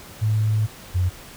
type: tone pair in turn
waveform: sine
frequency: 107.9 / 90.73 Hz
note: A2 / F#2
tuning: -33 / -33 cents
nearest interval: minor third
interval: 300 cents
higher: first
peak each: -17 dBFS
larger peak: neither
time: 0.21-0.67 / 0.94-1.1 s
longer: first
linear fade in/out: 20 ms
effects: pink hiss -42 dBFS RMS until 1.36 s